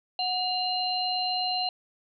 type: tone cluster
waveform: sine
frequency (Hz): 736 / 2833 / 4118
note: F#5 / F7 / C8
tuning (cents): -9 / +24 / -28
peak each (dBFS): -29 / -33 / -29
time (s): 0.19-1.69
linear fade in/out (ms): 2
effects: none